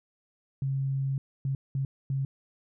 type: tone bursts at uneven times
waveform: sine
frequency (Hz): 135.7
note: C#3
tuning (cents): -36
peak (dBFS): -26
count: 4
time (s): 0.62-1.18 / 1.45-1.55 / 1.75-1.85 / 2.1-2.25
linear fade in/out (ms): 2
effects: none